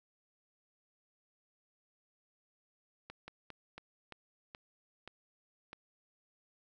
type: slowing click train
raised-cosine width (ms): 0.3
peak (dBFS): -30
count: 8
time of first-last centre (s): 3.1-5.731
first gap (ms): 180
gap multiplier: 1.24
effects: none